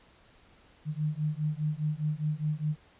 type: beating tone pair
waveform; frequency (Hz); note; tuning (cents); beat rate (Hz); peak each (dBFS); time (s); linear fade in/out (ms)
sine; 149.8 / 154.7; D3 / D#3; +35 / -10; 4.9; -31; 0.85-2.76; 50
effects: pink hiss -60 dBFS RMS until 2.99 s + resampled to 8000 Hz